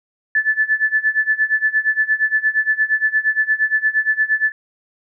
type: tone with tremolo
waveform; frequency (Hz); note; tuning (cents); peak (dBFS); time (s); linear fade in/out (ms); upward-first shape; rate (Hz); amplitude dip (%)
sine; 1742; A6; -18; -11; 0.35-4.52; 2; sine; 8.6; 90
effects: none